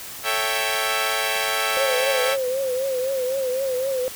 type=chord; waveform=10% pulse; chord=A dominant seventh; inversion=none; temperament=equal; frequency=440 / 554.4 / 659.3 / 784 Hz; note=A4 / C#5 / E5 / G5; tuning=0 / 0 / 0 / 0 cents; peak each=-20 / -19 / -18 / -18 dBFS; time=0.23-2.37 s; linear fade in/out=50 ms
type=tone with vibrato; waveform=sine; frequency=523.3 Hz; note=C5; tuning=in tune; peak=-21 dBFS; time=1.77-4.08 s; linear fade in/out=0 ms; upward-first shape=triangle; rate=3.9 Hz; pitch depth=93 cents each way
effects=white hiss -36 dBFS RMS until 4.15 s